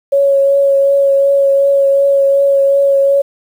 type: tone with vibrato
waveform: sine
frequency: 554.4 Hz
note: C#5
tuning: in tune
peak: -7 dBFS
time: 0.12-3.22 s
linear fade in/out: 10 ms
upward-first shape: triangle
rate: 2.7 Hz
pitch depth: 15 cents each way
effects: 7-bit